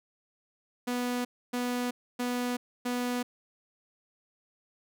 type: tone bursts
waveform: sawtooth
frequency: 245.8 Hz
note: B3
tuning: 8 cents flat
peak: -25 dBFS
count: 4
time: 0.87-3.23 s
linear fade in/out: 10 ms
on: 380 ms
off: 280 ms
effects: none